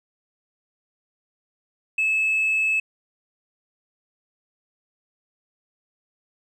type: tone with tanh clipping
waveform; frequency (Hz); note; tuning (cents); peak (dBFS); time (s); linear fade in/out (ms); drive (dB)
triangle; 2600; E7; -24; -19; 1.98-2.8; 5; 5
effects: none